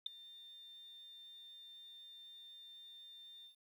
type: tone with ADSR envelope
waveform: sine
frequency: 3602 Hz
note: A7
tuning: 40 cents sharp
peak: -31 dBFS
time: 0.06-3.56 s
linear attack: 5 ms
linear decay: 5 ms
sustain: -22 dB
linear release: 110 ms
effects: tanh soft clip ceiling -27 dBFS + 12-bit